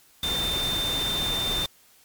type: tone in noise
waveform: sine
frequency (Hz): 3588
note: A7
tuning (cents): +33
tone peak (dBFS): -25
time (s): 0.23-1.66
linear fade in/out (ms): 2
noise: pink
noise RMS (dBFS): -31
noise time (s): 0.23-1.66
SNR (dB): +3
effects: white hiss -57 dBFS RMS until 2.04 s + MP3 96 kbps